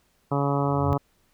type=harmonic tone; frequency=141 Hz; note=C#3; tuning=30 cents sharp; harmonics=1 / 2 / 3 / 4 / 5 / 6 / 7 / 8 / 9; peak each=-25 / -28 / -30 / -31 / -32 / -33 / -33 / -34 / -35 dBFS; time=0.31-0.98 s; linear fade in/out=10 ms
type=tone with exponential growth; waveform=sine; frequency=90.5 Hz; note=F#2; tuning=38 cents flat; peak=-21 dBFS; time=0.53-0.93 s; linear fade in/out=0 ms; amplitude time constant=85 ms
effects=pink hiss -66 dBFS RMS until 1.33 s